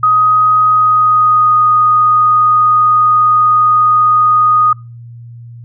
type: tone with pitch glide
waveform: sine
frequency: 1254 to 1237.5 Hz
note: D#6 to D#6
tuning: +13 to -10 cents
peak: -6 dBFS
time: 0.03-4.73 s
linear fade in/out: 5 ms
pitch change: -23 cents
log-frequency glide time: 0.69-1.64 s
effects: noise-tail reverb RT60 0.3 s tail -26 dB re dry + added 118 Hz sine -29 dBFS peak until 5.64 s